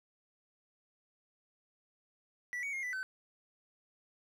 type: tone with pitch steps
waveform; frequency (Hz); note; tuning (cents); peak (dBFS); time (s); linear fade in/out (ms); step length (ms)
triangle; 1959 / 2242 / 2138 / 1985 / 1526; B6 / C#7 / C7 / B6 / G6; -15 / +19 / +37 / +8 / -47; -34; 2.53-3.03; 0; 100
effects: none